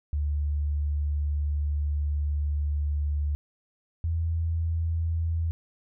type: tone pair in turn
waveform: sine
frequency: 73.42 / 82.41 Hz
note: D2 / E2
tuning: 0 / 0 cents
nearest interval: major second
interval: 200 cents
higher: second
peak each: -24 dBFS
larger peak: neither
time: 0.13-3.35 / 4.04-5.51 s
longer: first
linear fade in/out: 0 ms
effects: none